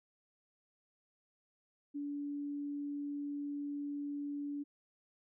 sine tone, 287.7 Hz, D4, 36 cents flat, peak -37 dBFS, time 1.94-4.64 s, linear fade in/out 20 ms, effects none

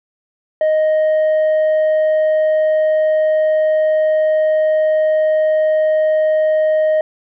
sine tone with tanh clipping, 622.3 Hz, D#5, in tune, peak -12 dBFS, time 0.61-7.01 s, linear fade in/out 2 ms, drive 3 dB, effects none

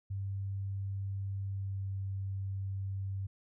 sine tone with pitch glide, 98 to 97.15 Hz, G2 to G2, 0 to -15 cents, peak -34 dBFS, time 0.1-3.27 s, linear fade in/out 10 ms, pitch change -15 cents, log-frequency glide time 1.46-1.87 s, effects none

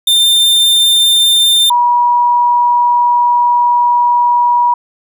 45% pulse / sine tone pair in turn, 3595 / 964.6 Hz, A7 / B5, +36 / -41 cents, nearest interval octave + major seventh, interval 2277 cents, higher first, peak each -7 dBFS, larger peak neither, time 0.07-1.7 / 1.7-4.74 s, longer second, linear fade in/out 5 ms, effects none

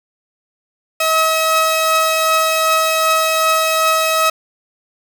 sawtooth tone pair together, 639.2 / 1281 Hz, D#5 / E6, +47 / -50 cents, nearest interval octave, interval 1203 cents, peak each -13 / -11 dBFS, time 1-4.3 s, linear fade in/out 5 ms, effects none

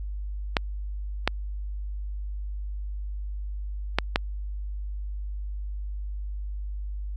clicks, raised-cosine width 0.3 ms, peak -4 dBFS, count 4, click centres 0.568 / 1.276 / 3.986 / 4.159 s, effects added 50 Hz sine -30 dBFS peak until 7.16 s

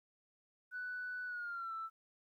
sine tone with pitch glide, 1488 to 1325.7 Hz, F#6 to E6, +9 to +9 cents, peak -39 dBFS, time 0.71-1.9 s, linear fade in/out 50 ms, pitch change -200 cents, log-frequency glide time 1.26-1.74 s, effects tanh soft clip ceiling -35 dBFS + 13-bit

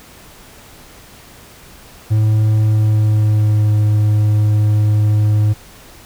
triangle tone with pitch glide, 108.1 to 105.81 Hz, A2 to G#2, -30 to +33 cents, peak -8 dBFS, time 2.1-5.54 s, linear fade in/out 20 ms, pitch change -37 cents, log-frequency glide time 2.58-3.77 s, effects pink hiss -41 dBFS RMS until 6.05 s

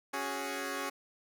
10% pulse chord, C# suspended fourth, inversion none, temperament equal, 277.2 / 370 / 415.3 Hz, C#4 / F#4 / G#4, 0 / 0 / 0 cents, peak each -30 / -32 / -31 dBFS, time 0.13-0.9 s, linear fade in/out 10 ms, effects none

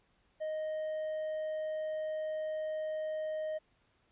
triangle tone, 622.3 Hz, D#5, in tune, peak -32 dBFS, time 0.4-3.59 s, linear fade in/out 20 ms, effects pink hiss -72 dBFS RMS until 4.11 s + resampled to 8000 Hz

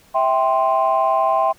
sine chord, C major, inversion first, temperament just, 654.1 / 784.9 / 1046.5 Hz, E5 / G5 / C6, -14 / +2 / 0 cents, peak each -18 dBFS, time 0.14-1.53 s, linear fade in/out 20 ms, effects tanh soft clip ceiling -7 dBFS + pink hiss -52 dBFS RMS until 1.58 s

